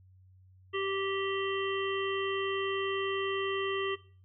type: harmonic tone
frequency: 390 Hz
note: G4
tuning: 9 cents flat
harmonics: 1 / 3 / 5 / 7 / 8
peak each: -32 / -37 / -39 / -40 / -41 dBFS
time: 0.73-3.96 s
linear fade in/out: 20 ms
effects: noise-tail reverb RT60 0.4 s tail -18 dB re dry + added 93 Hz sine -56 dBFS peak until 4.24 s